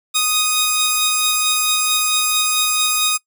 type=tone pair together; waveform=10% pulse; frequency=1244.5 / 3729 Hz; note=D#6 / A#7; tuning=0 / 0 cents; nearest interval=octave + perfect fifth; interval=1900 cents; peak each=-10 dBFS; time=0.14-3.18 s; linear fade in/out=20 ms; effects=noise-tail reverb RT60 0.1 s tail -23 dB re dry